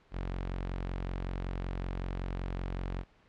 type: tone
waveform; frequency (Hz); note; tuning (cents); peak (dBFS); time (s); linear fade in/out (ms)
sawtooth; 45.31; F#1; -36; -30; 0.11-3.05; 50
effects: pink hiss -64 dBFS RMS until 3.28 s + low-pass 3000 Hz 12 dB/octave